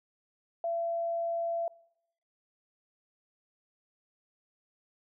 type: tone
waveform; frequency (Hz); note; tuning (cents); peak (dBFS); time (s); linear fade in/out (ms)
sine; 675; E5; +41; -29; 0.64-1.68; 2
effects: noise-tail reverb RT60 0.8 s tail -23 dB re dry